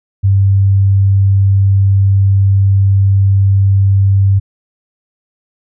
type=tone; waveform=sine; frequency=98 Hz; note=G2; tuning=in tune; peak=-6 dBFS; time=0.23-4.4 s; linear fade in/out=20 ms; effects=none